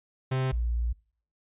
45% pulse / sine tone pair in turn, 130.81 / 58.49 Hz, C3 / A#1, 0 / +7 cents, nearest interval octave + major second, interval 1393 cents, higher first, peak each -25 / -25 dBFS, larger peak neither, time 0.31-0.52 / 0.52-0.93 s, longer second, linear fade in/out 10 ms, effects noise-tail reverb RT60 0.5 s tail -24 dB re dry + resampled to 8000 Hz

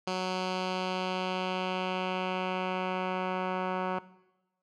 10% pulse tone with low-pass filter sweep, 185 Hz, F#3, in tune, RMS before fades -32 dBFS, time 0.07-3.99 s, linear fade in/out 5 ms, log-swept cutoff 4900 to 1700 Hz, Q 1.6, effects noise-tail reverb RT60 1.0 s tail -18 dB re dry

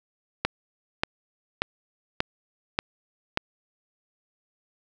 click train, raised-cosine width 0.3 ms, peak -6 dBFS, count 6, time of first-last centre 0.45-3.374 s, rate 1.71 Hz, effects none

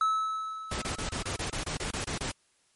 triangle tone with exponential decay, 1300 Hz, E6, 24 cents flat, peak -20 dBFS, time 0.01-1.62 s, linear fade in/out 2 ms, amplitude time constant 350 ms
pink noise bursts, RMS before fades -33 dBFS, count 12, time 0.71-2.316 s, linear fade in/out 5 ms, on 110 ms, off 26 ms
effects white hiss -68 dBFS RMS until 2.75 s + MP3 48 kbps

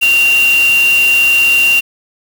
sine tone in noise, 2768 Hz, F7, 16 cents flat, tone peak -7 dBFS, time 0.01-1.81 s, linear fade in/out 20 ms, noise white, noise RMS -22 dBFS, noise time 0.01-1.81 s, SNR +12 dB, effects none

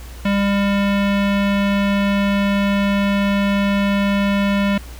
square tone with low-pass filter, 200 Hz, G3, 35 cents sharp, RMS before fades -17 dBFS, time 0.25-4.78 s, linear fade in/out 5 ms, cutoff 2800 Hz, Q 1.8, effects added 60 Hz sine -32 dBFS peak until 4.99 s + pink hiss -41 dBFS RMS until 4.99 s

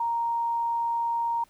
sine tone, 932.3 Hz, A#5, in tune, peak -24 dBFS, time 0-1.44 s, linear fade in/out 5 ms, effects pink hiss -61 dBFS RMS until 1.49 s

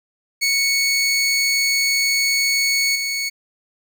20% pulse tone with level steps, 2217 Hz, C#7, in tune, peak -11 / -16 dBFS, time 0.41-3.3 s, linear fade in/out 20 ms, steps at 2.95 s, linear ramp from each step 10 ms, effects none

